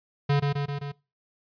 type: tone with echo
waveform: square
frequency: 142.7 Hz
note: D3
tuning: 49 cents flat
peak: -20 dBFS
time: 0.29-0.4 s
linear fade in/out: 10 ms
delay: 130 ms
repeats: 4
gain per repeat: -3 dB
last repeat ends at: 0.92 s
effects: noise-tail reverb RT60 0.3 s tail -23 dB re dry + resampled to 11025 Hz